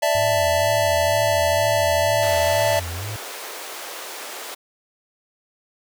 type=chord; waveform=square; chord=D suspended second; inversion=none; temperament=just; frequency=587.3 / 660.7 / 881 Hz; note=D5 / E5 / A5; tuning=0 / +4 / +2 cents; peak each=-22 / -21 / -25 dBFS; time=0.02-2.8 s; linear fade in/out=10 ms
type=tone with vibrato; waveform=triangle; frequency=95.2 Hz; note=F#2; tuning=50 cents sharp; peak=-26 dBFS; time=0.15-3.16 s; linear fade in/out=0 ms; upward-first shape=sine; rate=2.1 Hz; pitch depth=210 cents each way
type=high-pass noise; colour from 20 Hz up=pink; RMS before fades=-34 dBFS; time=2.22-4.55 s; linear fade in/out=10 ms; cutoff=410 Hz; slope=24 dB/octave
effects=none